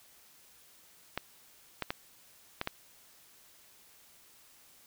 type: clicks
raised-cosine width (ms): 0.3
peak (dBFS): -16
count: 5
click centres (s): 1.176 / 1.823 / 1.905 / 2.614 / 2.674
effects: white hiss -60 dBFS RMS until 4.86 s